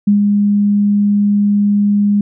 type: tone with ADSR envelope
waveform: sine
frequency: 204.5 Hz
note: G#3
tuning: 26 cents flat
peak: -6 dBFS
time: 0.07-2.21 s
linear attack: 8 ms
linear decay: 120 ms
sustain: -3 dB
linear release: 3 ms
effects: none